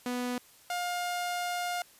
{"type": "tone pair in turn", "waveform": "sawtooth", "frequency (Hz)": [246.9, 708.9], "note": ["B3", "F5"], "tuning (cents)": [0, 26], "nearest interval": "octave + tritone", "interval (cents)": 1826, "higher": "second", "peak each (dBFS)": -27, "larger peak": "neither", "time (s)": [[0.06, 0.38], [0.7, 1.82]], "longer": "second", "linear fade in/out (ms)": 2, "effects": ["white hiss -58 dBFS RMS until 1.99 s", "resampled to 32000 Hz"]}